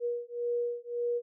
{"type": "beating tone pair", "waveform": "sine", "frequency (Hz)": [478, 479.8], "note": ["A#4", "A#4"], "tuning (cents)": [43, 50], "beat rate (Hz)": 1.8, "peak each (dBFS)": [-33, -33], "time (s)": [0, 1.22], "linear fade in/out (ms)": 50, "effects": []}